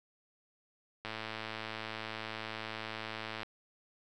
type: click train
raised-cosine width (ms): 0.3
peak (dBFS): -23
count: 263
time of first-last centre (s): 1.05-3.432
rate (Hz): 110
effects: none